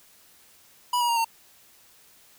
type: tone with pitch steps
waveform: square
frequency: 979 / 956.6 / 934.8 / 913.4 Hz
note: B5 / A#5 / A#5 / A#5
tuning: -15 / +44 / +5 / -36 cents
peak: -22 dBFS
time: 0.93-1.246 s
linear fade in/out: 5 ms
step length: 79 ms
effects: white hiss -56 dBFS RMS until 2.38 s